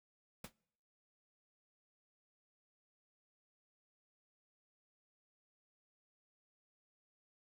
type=noise with exponential decay; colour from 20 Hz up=pink; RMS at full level=-43 dBFS; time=0.44-0.53 s; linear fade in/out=5 ms; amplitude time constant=18 ms; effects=noise-tail reverb RT60 0.8 s tail -26 dB re dry